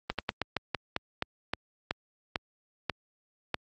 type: slowing click train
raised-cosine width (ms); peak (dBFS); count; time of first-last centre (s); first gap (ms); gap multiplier
0.3; -12; 13; 0.1-3.544; 87; 1.2
effects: high-pass 60 Hz 12 dB/octave + Opus 24 kbps